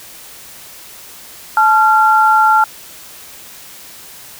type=tone pair together; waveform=sine; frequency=868 / 1377.9 Hz; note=A5 / F6; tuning=-24 / -24 cents; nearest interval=minor sixth; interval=800 cents; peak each=-10 dBFS; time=1.57-2.64 s; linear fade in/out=2 ms; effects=white hiss -36 dBFS RMS until 4.39 s